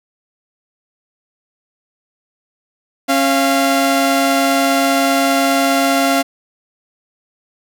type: tone pair together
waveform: sawtooth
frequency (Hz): 273 / 690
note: C#4 / F5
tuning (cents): -26 / -21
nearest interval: octave + major third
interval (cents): 1605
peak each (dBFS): -11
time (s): 3.08-6.23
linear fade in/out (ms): 20
effects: none